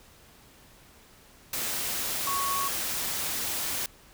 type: tone in noise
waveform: sine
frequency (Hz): 1108.7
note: C#6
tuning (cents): 0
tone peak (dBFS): -28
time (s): 2.27-2.68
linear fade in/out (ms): 2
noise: white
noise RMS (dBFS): -31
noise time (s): 1.53-3.86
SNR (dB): 0
effects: pink hiss -55 dBFS RMS until 4.13 s